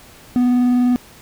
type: tone with vibrato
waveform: triangle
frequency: 246.9 Hz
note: B3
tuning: in tune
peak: -10 dBFS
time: 0.36-0.96 s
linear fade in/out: 0 ms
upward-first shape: sine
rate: 20 Hz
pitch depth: 17 cents each way
effects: pink hiss -44 dBFS RMS until 1.21 s